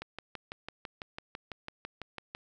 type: click train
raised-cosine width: 0.3 ms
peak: -23 dBFS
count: 15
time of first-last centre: 0.02-2.349 s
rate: 6.01 Hz
effects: none